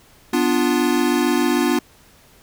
square chord, B diminished, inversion none, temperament equal, 246.9 / 293.7 / 349.2 Hz, B3 / D4 / F4, 0 / 0 / 0 cents, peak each -21 dBFS, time 0.33-1.79 s, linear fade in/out 5 ms, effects pink hiss -51 dBFS RMS until 2.42 s

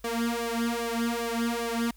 sawtooth tone with flanger, 233.1 Hz, A#3, in tune, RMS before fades -29 dBFS, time 0.04-1.91 s, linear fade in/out 5 ms, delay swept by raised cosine 1.7 to 3.7 ms, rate 2.5 Hz, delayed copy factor +0.9, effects added 50 Hz sine -52 dBFS peak until 1.96 s + white hiss -63 dBFS RMS until 1.96 s

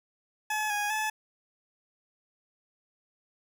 20% pulse tone with pitch steps, 855 / 827 / 863 Hz, A5 / G#5 / A5, -50 / -8 / -34 cents, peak -23 dBFS, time 0.5-1.1 s, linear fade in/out 5 ms, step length 200 ms, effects none

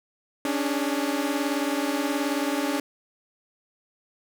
sawtooth tone cluster, 278.1 / 296.8 / 411.4 Hz, C#4 / D4 / G#4, +6 / +18 / -16 cents, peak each -23 / -24 / -30 dBFS, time 0.45-2.8 s, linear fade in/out 2 ms, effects none

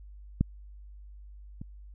clicks, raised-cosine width 5 ms, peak -11 / -26 dBFS, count 2, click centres 0.41 / 1.615 s, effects added 50 Hz sine -45 dBFS peak until 1.94 s

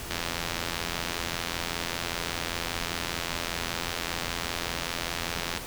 click train, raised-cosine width 0.2 ms, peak -12 dBFS, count 466, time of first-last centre 0.11-5.574 s, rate 85.1 Hz, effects pink hiss -38 dBFS RMS until 5.66 s

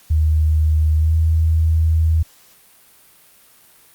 sine tone with pitch glide, 77.78 to 80.34 Hz, D#2 to E2, 0 to -44 cents, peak -12 dBFS, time 0.1-2.23 s, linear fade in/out 10 ms, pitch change +56 cents, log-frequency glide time 0.98-1.14 s, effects white hiss -50 dBFS RMS until 3.94 s + Opus 48 kbps

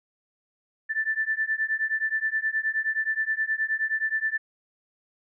sine beating tone pair, 1760 / 1769.5 Hz, A6 / A6, 0 / +9 cents, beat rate 9.5 Hz, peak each -27 dBFS, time 0.89-4.38 s, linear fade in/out 20 ms, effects none

